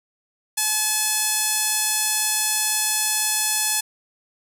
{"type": "tone with band-pass filter", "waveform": "sawtooth", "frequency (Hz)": 858, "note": "A5", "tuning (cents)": -44, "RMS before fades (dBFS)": -22, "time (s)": [0.57, 3.81], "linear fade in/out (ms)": 10, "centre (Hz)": 9500, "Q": 1.2, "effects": []}